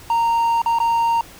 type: tone with dropouts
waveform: triangle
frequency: 926 Hz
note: A#5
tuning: 12 cents flat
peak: -13 dBFS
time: 0.1-1.21 s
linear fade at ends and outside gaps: 2 ms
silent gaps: 0.618-0.66 / 0.787-0.801 s
effects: pink hiss -42 dBFS RMS until 1.39 s